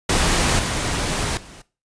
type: noise with level steps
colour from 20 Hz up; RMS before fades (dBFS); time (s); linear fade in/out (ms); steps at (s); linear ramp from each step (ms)
pink; -18 / -23 / -42; 0.09-1.62; 5; 0.59 / 1.37; 2
effects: noise-tail reverb RT60 0.3 s tail -18 dB re dry + resampled to 22050 Hz